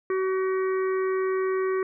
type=harmonic tone; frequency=378 Hz; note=F#4; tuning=37 cents sharp; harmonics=1 / 3 / 4 / 5 / 6; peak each=-23 / -33 / -41 / -38 / -45 dBFS; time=0.1-1.83 s; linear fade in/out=2 ms; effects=none